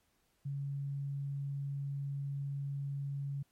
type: tone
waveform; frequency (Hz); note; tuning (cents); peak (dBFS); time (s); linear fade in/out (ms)
sine; 140; C#3; +18; -35; 0.45-3.43; 10
effects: pink hiss -75 dBFS RMS until 3.51 s + MP3 64 kbps